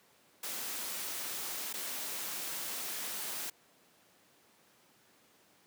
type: noise with dropouts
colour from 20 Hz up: white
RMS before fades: -39 dBFS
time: 0.43-3.5 s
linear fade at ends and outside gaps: 5 ms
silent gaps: 1.729-1.738 s
effects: pink hiss -65 dBFS RMS until 5.66 s + high-pass 200 Hz 12 dB/octave